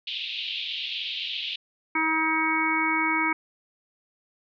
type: band-pass noise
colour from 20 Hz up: pink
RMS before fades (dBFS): -32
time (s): 0.07-1.56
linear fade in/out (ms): 5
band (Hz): 2700 to 3800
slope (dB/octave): 48
type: harmonic tone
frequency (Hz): 318.2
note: D#4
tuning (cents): +39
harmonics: 1 / 3 / 4 / 5 / 6 / 7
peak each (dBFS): -29 / -28 / -30 / -33 / -37 / -25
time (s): 1.95-3.33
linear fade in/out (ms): 5
effects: none